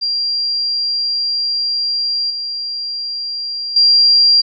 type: tone with level steps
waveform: sine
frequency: 4759 Hz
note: D8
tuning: 22 cents sharp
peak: -15 / -20 / -7 dBFS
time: 0.01-4.42 s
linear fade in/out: 20 ms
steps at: 2.3 / 3.76 s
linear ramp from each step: 5 ms
effects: none